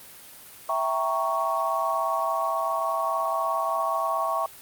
sine chord, E diminished seventh, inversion none, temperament equal, 659.3 / 784 / 932.3 / 1108.7 Hz, E5 / G5 / Bb5 / Db6, 0 / 0 / 0 / 0 cents, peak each -28 / -31 / -30 / -26 dBFS, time 0.69-4.46 s, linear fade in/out 2 ms, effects white hiss -46 dBFS RMS until 4.61 s + Opus 32 kbps

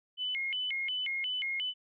sine tone with vibrato, 2540 Hz, D#7, 35 cents sharp, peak -31 dBFS, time 0.17-1.74 s, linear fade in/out 50 ms, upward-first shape square, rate 2.8 Hz, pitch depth 290 cents each way, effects none

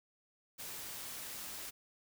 white noise, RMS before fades -45 dBFS, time 0.58-1.71 s, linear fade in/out 20 ms, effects none

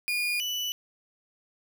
35% pulse tone pair in turn, 2434 / 2971 Hz, D#7 / F#7, -39 / +6 cents, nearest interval minor third, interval 345 cents, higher second, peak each -24 / -27 dBFS, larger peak first, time 0.08-0.4 / 0.4-0.72 s, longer neither, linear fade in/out 0 ms, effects none

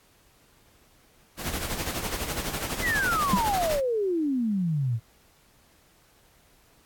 pink noise with tremolo, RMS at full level -29 dBFS, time 1.37-3.81 s, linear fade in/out 50 ms, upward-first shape sine, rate 12 Hz, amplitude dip 55%
sine exponential sweep, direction down, 2084 to 108.1 Hz, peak -23 dBFS, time 2.81-5 s, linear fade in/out 50 ms
sine tone with exponential decay, 191.7 Hz, G3, 38 cents flat, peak -15 dBFS, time 3.33-3.43 s, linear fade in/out 5 ms, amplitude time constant 21 ms
effects pink hiss -60 dBFS RMS until 6.85 s + AAC 64 kbps

